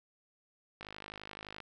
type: click train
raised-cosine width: 0.3 ms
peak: -28 dBFS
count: 42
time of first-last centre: 0.81-1.603 s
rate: 51.7 Hz
effects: none